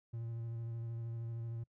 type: tone with vibrato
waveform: triangle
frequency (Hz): 115.6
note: A#2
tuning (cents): -14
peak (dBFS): -37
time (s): 0.13-1.64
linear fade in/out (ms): 10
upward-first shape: square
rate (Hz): 13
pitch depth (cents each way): 15
effects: noise-tail reverb RT60 0.1 s tail -25 dB re dry